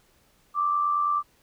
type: tone with amplitude modulation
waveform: sine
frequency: 1174.7 Hz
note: D6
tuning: in tune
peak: -19 dBFS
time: 0.54-1.23 s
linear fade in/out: 50 ms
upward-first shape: sine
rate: 89.2 Hz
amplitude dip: 50%
effects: pink hiss -63 dBFS RMS until 1.42 s